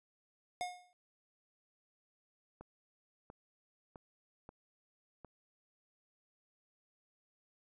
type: tone with exponential decay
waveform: square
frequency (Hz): 720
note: F#5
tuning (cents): -47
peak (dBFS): -34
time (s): 0.61-0.93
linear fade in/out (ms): 0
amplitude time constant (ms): 69
type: clicks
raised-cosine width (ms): 1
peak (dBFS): -36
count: 5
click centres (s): 2.61 / 3.301 / 3.958 / 4.491 / 5.247
effects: resampled to 24000 Hz